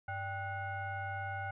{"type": "tone with frequency modulation", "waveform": "sine", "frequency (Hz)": 784, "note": "G5", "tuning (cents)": 0, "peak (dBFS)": -36, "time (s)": [0.08, 1.51], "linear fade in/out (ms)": 5, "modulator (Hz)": 685, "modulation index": 1.3, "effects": []}